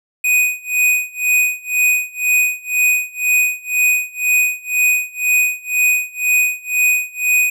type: tone with tremolo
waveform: square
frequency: 2489 Hz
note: D#7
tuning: in tune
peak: -11 dBFS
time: 0.24-7.5 s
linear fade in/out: 5 ms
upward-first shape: sine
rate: 2 Hz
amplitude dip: 95%
effects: none